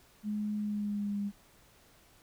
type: tone with pitch glide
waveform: sine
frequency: 210 to 202.4 Hz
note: G#3 to G#3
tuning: +19 to -44 cents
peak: -31 dBFS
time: 0.23-1.32 s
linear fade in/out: 50 ms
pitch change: -63 cents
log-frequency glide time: 0.56-1.21 s
effects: pink hiss -62 dBFS RMS until 2.22 s